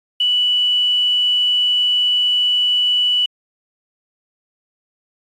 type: tone with quantisation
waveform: sine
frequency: 2960 Hz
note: F#7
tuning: in tune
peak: -13 dBFS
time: 0.2-3.26 s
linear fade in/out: 5 ms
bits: 7
effects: AAC 32 kbps